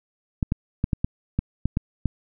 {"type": "clicks", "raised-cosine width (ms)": 5, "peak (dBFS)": -9, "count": 9, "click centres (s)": [0.428, 0.521, 0.841, 0.932, 1.045, 1.39, 1.656, 1.771, 2.057], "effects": []}